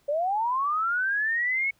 sine linear sweep, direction up, 554.4 to 2217 Hz, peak -23 dBFS, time 0.08-1.71 s, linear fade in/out 10 ms, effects pink hiss -66 dBFS RMS until 1.79 s

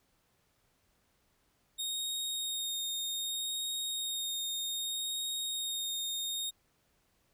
sawtooth tone with vibrato, 3713 Hz, A#7, 8 cents flat, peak -31 dBFS, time 1.78-6.51 s, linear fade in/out 20 ms, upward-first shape sine, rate 0.64 Hz, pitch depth 11 cents each way, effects pink hiss -73 dBFS RMS until 7.33 s

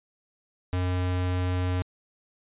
square tone, 90.7 Hz, F#2, 34 cents flat, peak -25 dBFS, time 0.73-1.82 s, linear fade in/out 0 ms, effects resampled to 8000 Hz

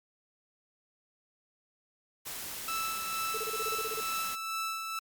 white noise, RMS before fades -40 dBFS, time 2.25-4.36 s, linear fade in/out 20 ms
sawtooth tone with tremolo, 1318.5 Hz, E6, in tune, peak -28 dBFS, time 2.68-4.99 s, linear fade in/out 2 ms, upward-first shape sine, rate 2.2 Hz, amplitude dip 40%
sine tone bursts, 440 Hz, A4, in tune, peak -35 dBFS, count 11, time 3.34-4.005 s, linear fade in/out 5 ms, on 35 ms, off 28 ms
effects Opus 48 kbps

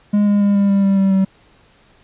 triangle tone with pitch steps, 206.4 / 204.3 / 202.2 / 200.1 / 197.99 / 195.94 / 193.92 / 191.91 Hz, G#3 / G#3 / G#3 / G3 / G3 / G3 / G3 / G3, -10 / -28 / -46 / +36 / +18 / -1 / -18 / -36 cents, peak -9 dBFS, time 0.13-1.25 s, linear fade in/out 10 ms, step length 140 ms, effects pink hiss -52 dBFS RMS until 2.03 s + resampled to 8000 Hz

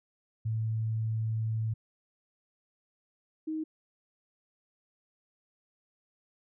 sine tone pair in turn, 111 / 314 Hz, A2 / D#4, +16 / +16 cents, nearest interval octave + tritone, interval 1800 cents, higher second, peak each -28 / -31 dBFS, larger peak first, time 0.45-1.74 / 3.47-3.64 s, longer first, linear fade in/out 10 ms, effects none

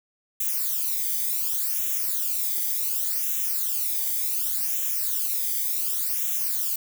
violet noise with flanger, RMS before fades -26 dBFS, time 0.4-6.76 s, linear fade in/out 5 ms, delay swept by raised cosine 0.21 to 0.74 ms, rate 0.68 Hz, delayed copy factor -0.95, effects none

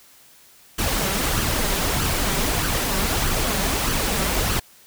pink noise with flanger, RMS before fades -22 dBFS, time 0.78-4.6 s, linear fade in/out 10 ms, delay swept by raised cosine 0.66 to 5.26 ms, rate 1.6 Hz, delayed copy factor +0.5, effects white hiss -51 dBFS RMS until 4.86 s

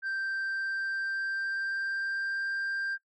sine tone with pitch glide, 1568 to 1586.2 Hz, G6 to G6, 0 to +20 cents, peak -27 dBFS, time 0.02-2.98 s, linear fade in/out 50 ms, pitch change +20 cents, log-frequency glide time 0.4-2.58 s, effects noise-tail reverb RT60 0.1 s tail -17 dB re dry + tanh soft clip ceiling -29 dBFS

